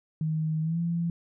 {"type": "tone with pitch glide", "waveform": "sine", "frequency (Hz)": [157.2, 169.46], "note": ["D#3", "E3"], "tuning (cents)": [18, 48], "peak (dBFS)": -25, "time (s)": [0.21, 1.1], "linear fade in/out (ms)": 2, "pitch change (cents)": 130, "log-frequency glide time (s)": [0.62, 0.79], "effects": []}